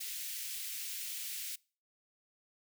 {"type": "high-pass noise", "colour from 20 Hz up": "white", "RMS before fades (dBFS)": -41, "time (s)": [0, 1.56], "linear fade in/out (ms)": 10, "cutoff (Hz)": 2100, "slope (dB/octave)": 24, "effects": ["noise-tail reverb RT60 0.4 s tail -25 dB re dry"]}